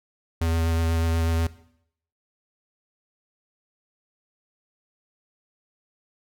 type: tone with vibrato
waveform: square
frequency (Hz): 82.41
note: E2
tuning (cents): 0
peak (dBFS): -22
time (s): 0.41-1.47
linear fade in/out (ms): 5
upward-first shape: sine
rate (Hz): 8.2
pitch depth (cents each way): 13
effects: noise-tail reverb RT60 0.7 s tail -17 dB re dry